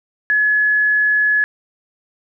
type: tone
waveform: sine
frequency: 1700 Hz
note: G#6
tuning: 40 cents sharp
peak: -12 dBFS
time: 0.3-1.44 s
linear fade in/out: 0 ms
effects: none